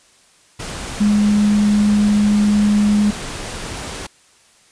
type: tone in noise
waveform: sine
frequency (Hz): 207.7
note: G#3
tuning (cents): 0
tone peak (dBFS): -11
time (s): 1-3.11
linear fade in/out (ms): 10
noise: pink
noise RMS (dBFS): -28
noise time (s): 0.59-4.07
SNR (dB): +14
effects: white hiss -52 dBFS RMS until 4.71 s + resampled to 22050 Hz